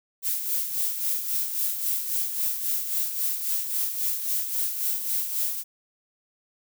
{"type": "noise with tremolo", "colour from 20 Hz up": "violet", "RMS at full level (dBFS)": -25, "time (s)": [0.22, 5.64], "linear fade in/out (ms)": 50, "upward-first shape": "sine", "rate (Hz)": 3.7, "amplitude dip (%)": 55, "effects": []}